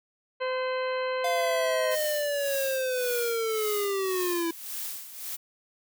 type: harmonic tone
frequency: 514 Hz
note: C5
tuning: 31 cents flat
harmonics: 1 / 2 / 3 / 4 / 5 / 6 / 8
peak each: -28 / -34 / -38 / -40 / -42 / -44 / -46 dBFS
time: 0.4-1.96 s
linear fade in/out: 20 ms
type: linear sweep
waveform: square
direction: down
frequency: 698.5 to 329.6 Hz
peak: -27 dBFS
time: 1.24-4.51 s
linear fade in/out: 5 ms
type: noise with tremolo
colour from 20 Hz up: blue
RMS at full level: -34 dBFS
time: 1.9-5.37 s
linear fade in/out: 20 ms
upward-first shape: sine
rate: 1.8 Hz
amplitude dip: 70%
effects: none